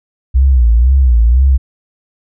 sine tone with vibrato, 61.74 Hz, B1, in tune, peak -5 dBFS, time 0.34-1.58 s, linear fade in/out 20 ms, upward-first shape sine, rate 2 Hz, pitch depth 160 cents each way, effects none

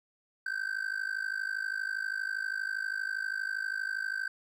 triangle tone with amplitude modulation, 1551 Hz, G6, 19 cents flat, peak -26 dBFS, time 0.46-4.28 s, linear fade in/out 5 ms, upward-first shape sine, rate 52.5 Hz, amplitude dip 90%, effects none

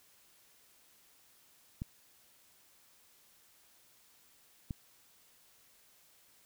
clicks, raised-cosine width 5 ms, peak -25 dBFS, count 2, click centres 1.819 / 4.708 s, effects white hiss -65 dBFS RMS until 6.45 s

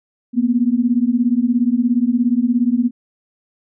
sine beating tone pair, 233.1 / 250.1 Hz, A#3 / B3, 0 / +22 cents, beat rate 17 Hz, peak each -16 dBFS, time 0.33-2.91 s, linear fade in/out 50 ms, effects none

